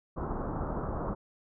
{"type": "low-pass noise", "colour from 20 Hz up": "pink", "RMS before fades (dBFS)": -34, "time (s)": [0.16, 1.15], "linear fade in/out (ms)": 20, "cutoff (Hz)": 1300, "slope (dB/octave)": 48, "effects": []}